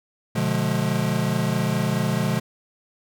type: chord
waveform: square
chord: B diminished seventh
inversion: none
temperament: just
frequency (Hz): 123.47 / 148.16 / 177.8 / 213.4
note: B2 / D3 / F3 / Ab3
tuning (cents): 0 / +16 / +31 / +47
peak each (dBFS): -27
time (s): 0.35-2.4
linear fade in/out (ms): 10
effects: none